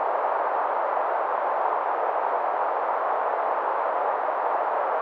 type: band-pass noise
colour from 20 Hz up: white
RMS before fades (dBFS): -25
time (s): 0-5.01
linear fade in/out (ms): 0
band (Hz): 560 to 1000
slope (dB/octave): 24
effects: none